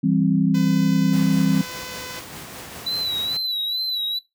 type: chord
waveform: sine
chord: C major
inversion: first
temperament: equal with one note detuned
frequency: 164.81 / 196 / 264.5 Hz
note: E3 / G3 / C4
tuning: 0 / 0 / +19 cents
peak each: -20 dBFS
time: 0.03-1.62 s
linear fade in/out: 10 ms
type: tone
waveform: 5% pulse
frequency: 504 Hz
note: B4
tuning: 35 cents sharp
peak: -21 dBFS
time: 0.54-2.2 s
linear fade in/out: 10 ms
type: noise with tremolo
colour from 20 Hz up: pink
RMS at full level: -35 dBFS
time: 1.13-3.37 s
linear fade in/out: 2 ms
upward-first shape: sine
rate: 5 Hz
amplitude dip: 30%
type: tone with vibrato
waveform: triangle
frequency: 3951 Hz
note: B7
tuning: in tune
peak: -21 dBFS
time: 2.86-4.19 s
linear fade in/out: 10 ms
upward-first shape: sine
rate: 2.3 Hz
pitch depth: 62 cents each way
effects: noise-tail reverb RT60 0.2 s tail -17 dB re dry + high-pass 100 Hz 12 dB/octave